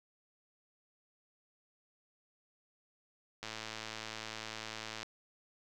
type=click train; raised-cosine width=0.2 ms; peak=-24 dBFS; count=177; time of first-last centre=3.43-5.03 s; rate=110 Hz; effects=none